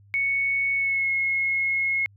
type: tone with pitch glide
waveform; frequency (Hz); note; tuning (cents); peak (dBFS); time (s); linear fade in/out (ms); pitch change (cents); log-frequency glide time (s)
sine; 2217 to 2168; C#7 to C#7; 0 to -39; -21; 0.14-2.06; 0; -39; 0.75-1.1
effects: added 100 Hz sine -51 dBFS peak until 2.16 s